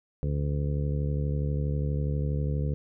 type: harmonic tone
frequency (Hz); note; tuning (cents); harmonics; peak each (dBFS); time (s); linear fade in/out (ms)
72.3; D2; -27; 1 / 2 / 3 / 4 / 5 / 6 / 7; -29 / -28 / -39 / -41 / -47 / -40 / -41; 0.23-2.74; 0
effects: none